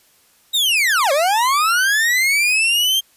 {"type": "linear two-way sweep", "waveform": "40% pulse", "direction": "down then up", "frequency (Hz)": [3853, 533, 3199], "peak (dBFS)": -13, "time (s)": [0.53, 3.01], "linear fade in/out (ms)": 20, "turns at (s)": 1.12, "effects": ["white hiss -55 dBFS RMS until 3.16 s", "resampled to 32000 Hz"]}